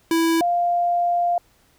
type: tone pair in turn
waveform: square / sine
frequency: 329.6 / 698.4 Hz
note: E4 / F5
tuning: 0 / 0 cents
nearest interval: octave + minor second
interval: 1300 cents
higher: second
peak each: -17 dBFS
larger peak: neither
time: 0.11-0.41 / 0.41-1.38 s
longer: second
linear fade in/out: 2 ms
effects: pink hiss -59 dBFS RMS until 1.78 s